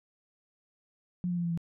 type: tone with pitch steps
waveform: sine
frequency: 178.5 / 175.64 / 172.82 / 170.05 / 167.32 Hz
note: F3 / F3 / F3 / F3 / E3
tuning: +38 / +10 / -18 / -46 / +26 cents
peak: -28 dBFS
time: 1.24-1.575 s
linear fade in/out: 0 ms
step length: 67 ms
effects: none